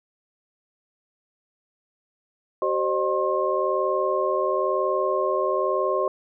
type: tone cluster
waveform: sine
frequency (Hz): 382 / 527 / 608 / 1069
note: G4 / C5 / D#5 / C6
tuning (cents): -45 / +12 / -40 / +37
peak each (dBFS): -26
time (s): 2.62-6.08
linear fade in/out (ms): 2
effects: none